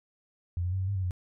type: tone with pitch steps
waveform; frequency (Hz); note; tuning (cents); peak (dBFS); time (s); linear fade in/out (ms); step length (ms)
sine; 87.4 / 89.9 / 95 / 94.1 / 99.9 / 94.2 / 90.1; F2 / F#2 / F#2 / F#2 / G2 / F#2 / F#2; +2 / -49 / +46 / +30 / +33 / +32 / -45; -27; 0.57-1.109; 0; 77
effects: none